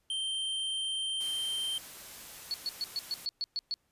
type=tone; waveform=square; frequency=3136 Hz; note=G7; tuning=in tune; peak=-32 dBFS; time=0.1-1.78 s; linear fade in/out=2 ms
type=noise; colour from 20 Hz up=white; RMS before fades=-47 dBFS; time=1.2-3.26 s; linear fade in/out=10 ms
type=tone bursts; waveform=sine; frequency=4407 Hz; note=C#8; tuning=11 cents flat; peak=-30 dBFS; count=9; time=2.51-3.74 s; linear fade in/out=0 ms; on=30 ms; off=120 ms
effects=pink hiss -75 dBFS RMS until 3.91 s + resampled to 32000 Hz